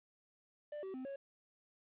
triangle tone with pitch steps, 593 / 382.7 / 259 / 552 Hz, D5 / G4 / C4 / C#5, +17 / -42 / -17 / -7 cents, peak -40 dBFS, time 0.72-1.16 s, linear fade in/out 5 ms, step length 110 ms, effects resampled to 8000 Hz + 12-bit

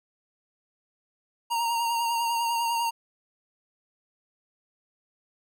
square tone with vibrato, 931 Hz, A#5, 2 cents flat, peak -25 dBFS, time 1.5-2.91 s, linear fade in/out 20 ms, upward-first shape triangle, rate 10 Hz, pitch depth 32 cents each way, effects none

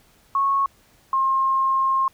sine tone pair in turn, 1100 / 1067.5 Hz, C#6 / C6, -14 / +34 cents, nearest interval minor second, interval 52 cents, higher first, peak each -17 dBFS, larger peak neither, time 0.35-0.66 / 1.13-2.08 s, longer second, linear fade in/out 2 ms, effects pink hiss -57 dBFS RMS until 2.13 s

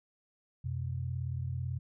sine tone pair together, 90 / 128.1 Hz, F#2 / C3, -47 / -36 cents, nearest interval tritone, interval 611 cents, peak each -36 / -35 dBFS, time 0.64-1.79 s, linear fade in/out 10 ms, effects none

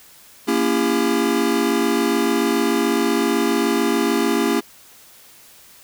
square chord, A# diminished seventh, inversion none, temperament just, 233.1 / 279.7 / 335.6 / 402.8 Hz, A#3 / C#4 / E4 / G4, 0 / +16 / +31 / +47 cents, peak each -23 dBFS, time 0.47-4.61 s, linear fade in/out 20 ms, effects white hiss -47 dBFS RMS until 5.83 s

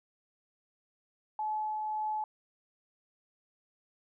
sine tone with tremolo, 858 Hz, A5, 44 cents flat, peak -30 dBFS, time 1.39-2.24 s, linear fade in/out 2 ms, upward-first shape triangle, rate 1.8 Hz, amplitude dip 25%, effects none

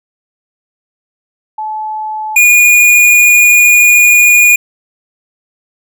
sine / square tone pair in turn, 863 / 2441 Hz, A5 / D#7, -34 / -34 cents, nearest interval octave + tritone, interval 1800 cents, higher second, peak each -16 / -4 dBFS, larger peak second, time 1.58-2.36 / 2.36-4.56 s, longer second, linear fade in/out 5 ms, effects none

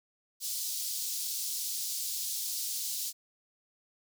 pink high-pass noise, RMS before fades -35 dBFS, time 0.4-3.13 s, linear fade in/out 50 ms, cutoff 4400 Hz, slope 24 dB/octave, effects none

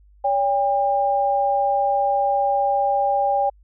sine tone pair together, 567 / 801.9 Hz, C#5 / G5, +39 / +39 cents, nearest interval tritone, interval 600 cents, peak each -22 / -18 dBFS, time 0.24-3.5 s, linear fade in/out 10 ms, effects added 50 Hz sine -49 dBFS peak until 3.63 s

